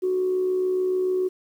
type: tone with amplitude modulation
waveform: sine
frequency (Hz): 370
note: F#4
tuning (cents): 0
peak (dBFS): -18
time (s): 0.02-1.29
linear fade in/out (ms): 20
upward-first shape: sine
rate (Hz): 66.9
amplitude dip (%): 35
effects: tanh soft clip ceiling -15 dBFS + 9-bit